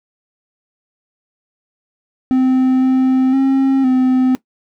triangle tone with pitch steps, 258.8 / 260.2 / 268.5 / 257.1 Hz, C4 / C4 / C4 / C4, -19 / -9 / +45 / -30 cents, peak -8 dBFS, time 2.31-4.35 s, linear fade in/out 0 ms, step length 510 ms, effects noise-tail reverb RT60 0.1 s tail -18 dB re dry

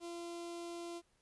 sawtooth tone with notch filter, 342.5 Hz, F4, 34 cents flat, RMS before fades -45 dBFS, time 0-1.02 s, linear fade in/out 50 ms, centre 1700 Hz, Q 1.3, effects pink hiss -75 dBFS RMS until 1.21 s + resampled to 24000 Hz

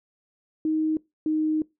sine tone pair in turn, 313.3 / 310.8 Hz, D#4 / D#4, +12 / -2 cents, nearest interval unison, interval 14 cents, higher first, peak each -21 dBFS, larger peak neither, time 0.65-0.97 / 1.26-1.62 s, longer second, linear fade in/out 2 ms, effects noise-tail reverb RT60 0.2 s tail -22 dB re dry

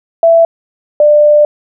sine tone pair in turn, 665 / 595 Hz, E5 / D5, +15 / +22 cents, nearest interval major second, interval 193 cents, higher first, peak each -3 dBFS, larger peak neither, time 0.23-0.45 / 1-1.45 s, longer second, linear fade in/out 2 ms, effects none

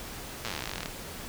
slowing click train, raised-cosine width 0.2 ms, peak -16 dBFS, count 27, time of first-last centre 0.45-0.859 s, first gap 8 ms, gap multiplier 1.05, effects pink hiss -41 dBFS RMS until 1.28 s

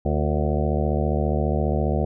harmonic tone with a mistuned harmonic, 74.8 Hz, D2, 32 cents sharp, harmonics 1 / 2 / 3 / 5 / 6 / 7 / 8 / 9 / 10, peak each -23 / -26 / -28 / -30 / -31 / -31 / -32 / -33 / -33 dBFS, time 0.05-2.05 s, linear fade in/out 5 ms, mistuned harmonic 5, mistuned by -100 cents, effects none

